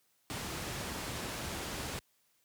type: low-pass noise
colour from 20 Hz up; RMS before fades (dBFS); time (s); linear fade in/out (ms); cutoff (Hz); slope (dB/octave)
pink; -39; 0.3-1.99; 0; 11000; 12
effects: white hiss -73 dBFS RMS until 2.44 s + high-pass 60 Hz 12 dB/octave